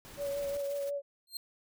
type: noise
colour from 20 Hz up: pink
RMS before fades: -50 dBFS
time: 0.05-0.57 s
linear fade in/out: 0 ms
type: tone with vibrato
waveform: sine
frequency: 565 Hz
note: C#5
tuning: 33 cents sharp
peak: -32 dBFS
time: 0.17-1.02 s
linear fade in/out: 50 ms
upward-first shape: sine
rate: 5.6 Hz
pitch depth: 21 cents each way
type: noise with tremolo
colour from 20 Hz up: white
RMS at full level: -48 dBFS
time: 0.2-0.91 s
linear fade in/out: 20 ms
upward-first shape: triangle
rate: 18 Hz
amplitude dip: 60%
type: tone with exponential growth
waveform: sawtooth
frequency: 4186 Hz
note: C8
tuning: in tune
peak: -30 dBFS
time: 1.27-1.37 s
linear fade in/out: 2 ms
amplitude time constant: 21 ms
effects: none